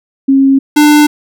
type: tone pair in turn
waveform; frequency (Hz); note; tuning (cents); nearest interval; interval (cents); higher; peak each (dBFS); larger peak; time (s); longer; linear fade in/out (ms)
sine / square; 271 / 297.9; C#4 / D4; -39 / +25; major second; 164; second; -4; neither; 0.28-0.59 / 0.76-1.07; neither; 10
effects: none